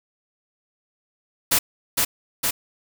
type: noise with echo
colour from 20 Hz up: white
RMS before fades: -18 dBFS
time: 1.51-1.59 s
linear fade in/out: 10 ms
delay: 460 ms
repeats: 2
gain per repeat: -2 dB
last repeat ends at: 2.51 s
effects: none